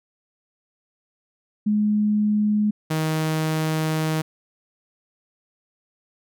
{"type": "tone pair in turn", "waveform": ["sine", "sawtooth"], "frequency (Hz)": [210.2, 157.47], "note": ["G#3", "D#3"], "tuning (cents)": [21, 21], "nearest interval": "perfect fourth", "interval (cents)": 500, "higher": "first", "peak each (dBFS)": -17, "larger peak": "neither", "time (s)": [[1.66, 2.71], [2.9, 4.22]], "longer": "second", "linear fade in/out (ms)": 10, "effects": []}